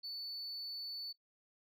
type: tone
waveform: sine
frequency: 4480 Hz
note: C#8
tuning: 18 cents sharp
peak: -38 dBFS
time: 0.03-1.13 s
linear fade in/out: 20 ms
effects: noise-tail reverb RT60 0.1 s tail -17 dB re dry + tanh soft clip ceiling -40 dBFS